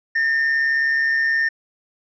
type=tone with amplitude modulation; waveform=triangle; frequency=1814 Hz; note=A#6; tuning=48 cents flat; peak=-12 dBFS; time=0.15-1.49 s; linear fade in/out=10 ms; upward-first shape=sine; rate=139 Hz; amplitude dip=45%; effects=tanh soft clip ceiling -9 dBFS + resampled to 16000 Hz